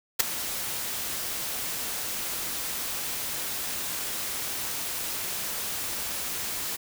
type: noise with ADSR envelope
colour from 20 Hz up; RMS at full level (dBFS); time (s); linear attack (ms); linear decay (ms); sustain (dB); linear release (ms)
white; -18; 0.19-6.77; 13; 10; -14; 20
effects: none